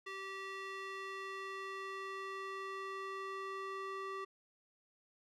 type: tone with band-pass filter sweep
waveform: square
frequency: 387.4 Hz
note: G4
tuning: 20 cents flat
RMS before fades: -44 dBFS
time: 0.06-4.25 s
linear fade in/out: 10 ms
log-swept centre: 2000 to 1200 Hz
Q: 1.2
effects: none